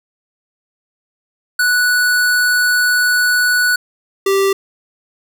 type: tone pair in turn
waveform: square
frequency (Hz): 1477 / 391.2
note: F#6 / G4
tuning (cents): -3 / -4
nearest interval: octave + major seventh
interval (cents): 2301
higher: first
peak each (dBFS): -12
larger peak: neither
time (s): 1.59-3.76 / 4.26-4.53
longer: first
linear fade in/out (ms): 5
effects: none